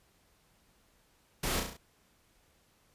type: noise with echo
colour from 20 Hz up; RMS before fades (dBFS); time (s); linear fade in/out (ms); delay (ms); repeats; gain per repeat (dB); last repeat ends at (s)
pink; -33; 1.43-1.6; 5; 34; 5; -4; 1.77
effects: pink hiss -68 dBFS RMS until 2.94 s + resampled to 32000 Hz